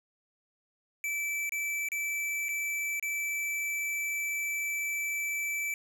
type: tone with dropouts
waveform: square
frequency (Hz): 2318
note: D7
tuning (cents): -23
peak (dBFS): -31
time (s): 1.04-5.74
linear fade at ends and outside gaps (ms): 1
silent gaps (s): 1.494-1.521 / 1.887-1.918 / 2.485-2.49 / 2.997-3.026
effects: none